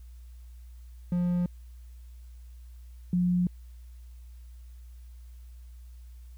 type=tone pair in turn; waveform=triangle / sine; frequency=176.6 / 178.34 Hz; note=F3 / F3; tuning=+20 / +37 cents; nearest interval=unison; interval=17 cents; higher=second; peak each=-22 dBFS; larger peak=neither; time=1.12-1.46 / 3.13-3.47 s; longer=neither; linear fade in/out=2 ms; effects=added 60 Hz sine -44 dBFS peak until 6.37 s + white hiss -67 dBFS RMS until 6.37 s

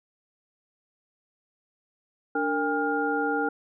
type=tone cluster; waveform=sine; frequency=293 / 459.6 / 806 / 1410 Hz; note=D4 / A#4 / G5 / F6; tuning=-4 / -25 / +48 / +16 cents; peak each=-29 dBFS; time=2.35-3.49 s; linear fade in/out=5 ms; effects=none

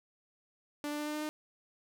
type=tone with pitch steps; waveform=sawtooth; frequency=293.7 / 295.9 / 298.1 / 300.4 / 302.7 / 304.9 Hz; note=D4 / D4 / D4 / D4 / D#4 / D#4; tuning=0 / +13 / +26 / +39 / -48 / -35 cents; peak=-31 dBFS; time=0.84-1.29 s; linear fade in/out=0 ms; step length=75 ms; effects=none

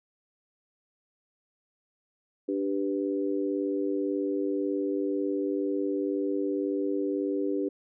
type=chord; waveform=sine; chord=G major; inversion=second; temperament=equal; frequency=293.7 / 392 / 493.9 Hz; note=D4 / G4 / B4; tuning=0 / 0 / 0 cents; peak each=-29 / -30 / -34 dBFS; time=2.48-7.69 s; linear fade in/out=10 ms; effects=none

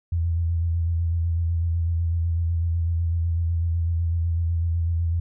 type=tone with vibrato; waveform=sine; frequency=83.9 Hz; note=E2; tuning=31 cents sharp; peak=-20 dBFS; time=0.12-5.2 s; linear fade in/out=5 ms; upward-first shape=square; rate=8 Hz; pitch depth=27 cents each way; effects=none

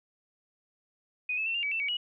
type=tone with pitch steps; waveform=sine; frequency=2487 / 2603 / 2696 / 2797 / 2283 / 2668 / 2262 / 2914 Hz; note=D#7 / E7 / E7 / F7 / D7 / E7 / C#7 / F#7; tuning=-1 / -22 / +38 / +2 / -50 / +20 / +34 / -27 cents; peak=-28 dBFS; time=1.29-1.97 s; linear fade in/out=5 ms; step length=85 ms; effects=none

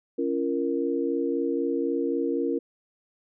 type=chord; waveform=sine; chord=Bb minor; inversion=first; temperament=equal with one note detuned; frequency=277.2 / 341.1 / 466.2 Hz; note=Db4 / F4 / Bb4; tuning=0 / -41 / 0 cents; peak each=-28 dBFS; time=0.18-2.59 s; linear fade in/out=10 ms; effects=none

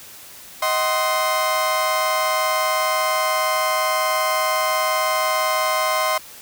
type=chord; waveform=30% pulse; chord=C diminished; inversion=first; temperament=just; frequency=627.9 / 753.5 / 1046.5 Hz; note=Eb5 / Gb5 / C6; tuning=+16 / +31 / 0 cents; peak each=-20 / -24 / -18 dBFS; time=0.62-6.18 s; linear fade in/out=5 ms; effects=white hiss -41 dBFS RMS until 6.41 s

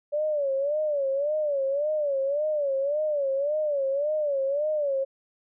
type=tone with vibrato; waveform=sine; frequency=576 Hz; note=D5; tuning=34 cents flat; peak=-23 dBFS; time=0.12-5.05 s; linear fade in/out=20 ms; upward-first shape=sine; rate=1.8 Hz; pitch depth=120 cents each way; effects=none

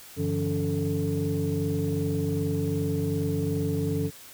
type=tone cluster; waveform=sine; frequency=96.9 / 146.2 / 168.8 / 282 / 439.9 Hz; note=G2 / D3 / E3 / C#4 / A4; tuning=-20 / -7 / +41 / +30 / 0 cents; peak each=-30 dBFS; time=0.16-4.11 s; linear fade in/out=50 ms; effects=tanh soft clip ceiling -17 dBFS + white hiss -47 dBFS RMS until 4.33 s

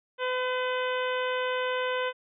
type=harmonic tone; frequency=506 Hz; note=B4; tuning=42 cents sharp; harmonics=1 / 2 / 3 / 4 / 5 / 6 / 7; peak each=-29 / -33 / -34 / -39 / -40 / -39 / -44 dBFS; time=0.18-2.13 s; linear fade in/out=50 ms; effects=none

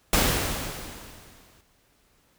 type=noise with exponential decay; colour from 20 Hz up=pink; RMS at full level=-19 dBFS; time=0.13-1.61 s; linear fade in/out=2 ms; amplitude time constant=320 ms; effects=pink hiss -64 dBFS RMS until 2.38 s

